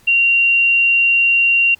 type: tone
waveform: sine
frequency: 2760 Hz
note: F7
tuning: 21 cents flat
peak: -10 dBFS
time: 0.07-1.75 s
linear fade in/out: 10 ms
effects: pink hiss -51 dBFS RMS until 1.79 s